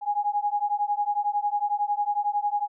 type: beating tone pair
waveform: sine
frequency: 820 / 831 Hz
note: G#5 / G#5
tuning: -22 / +1 cents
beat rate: 11 Hz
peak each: -26 dBFS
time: 0.01-2.68 s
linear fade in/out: 50 ms
effects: none